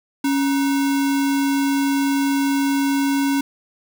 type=tone with sample-and-hold; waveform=sine; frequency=277.2 Hz; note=C#4; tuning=in tune; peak=-16 dBFS; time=0.24-3.41 s; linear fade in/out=5 ms; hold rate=1225 Hz; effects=none